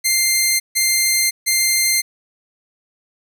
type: tone bursts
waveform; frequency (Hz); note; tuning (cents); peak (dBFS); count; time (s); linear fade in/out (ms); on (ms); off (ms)
10% pulse; 2096; C7; +2; -5; 3; 0.04-2.02; 20; 560; 150
effects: none